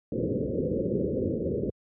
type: low-pass noise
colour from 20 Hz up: white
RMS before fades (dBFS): -28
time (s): 0.12-1.7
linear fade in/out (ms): 2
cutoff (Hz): 540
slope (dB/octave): 96
effects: high-pass 80 Hz 12 dB/octave